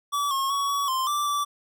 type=tone with pitch steps; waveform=square; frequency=1148 / 1082 / 1121 / 1129 / 1046 / 1172 / 1161 Hz; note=D6 / C#6 / C#6 / C#6 / C6 / D6 / D6; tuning=-40 / -42 / +19 / +31 / -1 / -4 / -20 cents; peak=-24 dBFS; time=0.12-1.45 s; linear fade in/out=20 ms; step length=190 ms; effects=none